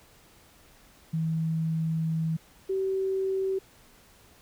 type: tone pair in turn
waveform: sine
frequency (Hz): 161.2 / 383.4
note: E3 / G4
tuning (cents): -38 / -38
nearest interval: octave + minor third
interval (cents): 1500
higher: second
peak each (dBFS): -25 / -25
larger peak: neither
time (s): 1.13-2.37 / 2.69-3.59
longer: first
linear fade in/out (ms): 10
effects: pink hiss -57 dBFS RMS until 4.41 s